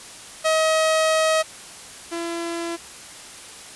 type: tone pair in turn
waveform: sawtooth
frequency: 635 / 337.9 Hz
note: D#5 / E4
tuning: +35 / +43 cents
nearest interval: major seventh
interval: 1092 cents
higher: first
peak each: -13 / -22 dBFS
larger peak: first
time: 0.44-1.43 / 2.11-2.77 s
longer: first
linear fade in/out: 20 ms
effects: white hiss -40 dBFS RMS until 3.75 s + resampled to 24000 Hz